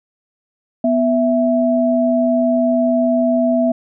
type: tone pair together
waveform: sine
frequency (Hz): 247 / 659.3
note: B3 / E5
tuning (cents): 0 / 0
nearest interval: octave + perfect fourth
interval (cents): 1700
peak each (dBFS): -15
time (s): 0.84-3.72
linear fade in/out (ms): 5
effects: none